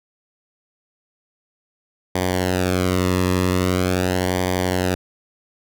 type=tone with flanger; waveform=sawtooth; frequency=91.6 Hz; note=F#2; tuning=17 cents flat; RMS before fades=-20 dBFS; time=2.15-4.95 s; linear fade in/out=5 ms; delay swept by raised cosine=0.74 to 1.34 ms; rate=0.43 Hz; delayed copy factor=-0.8; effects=none